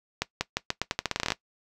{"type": "accelerating click train", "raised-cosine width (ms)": 0.2, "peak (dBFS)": -8, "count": 16, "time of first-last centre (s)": [0.22, 1.321], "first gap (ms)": 190, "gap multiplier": 0.84, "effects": ["noise-tail reverb RT60 0.1 s tail -18 dB re dry"]}